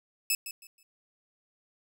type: tone with echo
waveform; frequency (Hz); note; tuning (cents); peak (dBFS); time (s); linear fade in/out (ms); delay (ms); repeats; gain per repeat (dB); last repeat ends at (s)
10% pulse; 2606; E7; -20; -16; 0.3-0.35; 2; 160; 3; -12; 0.83
effects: none